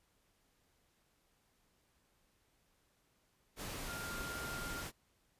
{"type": "tone in noise", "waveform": "sine", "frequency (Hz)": 1400, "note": "F6", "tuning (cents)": 4, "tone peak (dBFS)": -44, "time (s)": [3.86, 4.85], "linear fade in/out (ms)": 50, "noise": "pink", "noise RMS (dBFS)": -44, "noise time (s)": [3.56, 4.92], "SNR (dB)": -3, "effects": ["pink hiss -75 dBFS RMS until 5.39 s", "resampled to 32000 Hz"]}